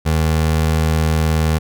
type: tone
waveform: 25% pulse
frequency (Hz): 79.1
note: D#2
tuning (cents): +29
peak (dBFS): -10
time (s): 0.05-1.59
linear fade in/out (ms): 20
effects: none